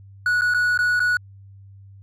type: tone with dropouts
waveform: triangle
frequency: 1466 Hz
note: F#6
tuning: 16 cents flat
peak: -15 dBFS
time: 0.26-1.17 s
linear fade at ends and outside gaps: 2 ms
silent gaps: 0.411-0.418 / 0.539-0.545 / 0.776-0.789 / 0.995-1.002 s
effects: added 98 Hz sine -42 dBFS peak until 2.02 s